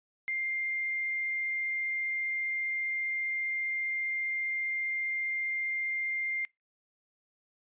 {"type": "tone with quantisation", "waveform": "sine", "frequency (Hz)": 2105, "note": "C7", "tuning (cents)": 10, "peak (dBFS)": -30, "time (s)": [0.28, 6.45], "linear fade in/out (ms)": 0, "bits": 10, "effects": ["noise-tail reverb RT60 0.2 s tail -25 dB re dry", "resampled to 8000 Hz"]}